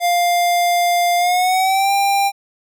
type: tone with pitch glide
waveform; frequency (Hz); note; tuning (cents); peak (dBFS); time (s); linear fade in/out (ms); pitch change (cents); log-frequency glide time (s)
square; 700 to 794.9; F5 to G5; +4 to +24; -14; 0-2.32; 50; +220; 1.17-1.92
effects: none